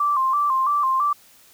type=tone with vibrato; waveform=sine; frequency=1108.7 Hz; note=C#6; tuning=in tune; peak=-17 dBFS; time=0-1.13 s; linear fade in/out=5 ms; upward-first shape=square; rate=3 Hz; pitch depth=89 cents each way; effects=white hiss -52 dBFS RMS until 1.53 s